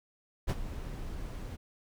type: noise with ADSR envelope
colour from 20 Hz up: brown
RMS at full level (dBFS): -25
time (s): 0.47-1.57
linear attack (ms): 27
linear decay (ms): 46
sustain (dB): -14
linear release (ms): 22
effects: none